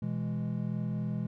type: chord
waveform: triangle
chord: E major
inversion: second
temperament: equal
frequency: 123.47 / 164.81 / 207.7 Hz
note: B2 / E3 / G#3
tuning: 0 / 0 / 0 cents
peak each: -33 dBFS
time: 0.02-1.27 s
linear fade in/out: 5 ms
effects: none